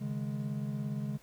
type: chord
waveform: triangle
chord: C# suspended second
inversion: none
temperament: just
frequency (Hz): 138.59 / 155.92 / 207.9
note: C#3 / D#3 / G#3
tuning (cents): 0 / +4 / +2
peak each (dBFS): -34 / -39 / -35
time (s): 0-1.18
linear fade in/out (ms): 20
effects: pink hiss -61 dBFS RMS until 1.22 s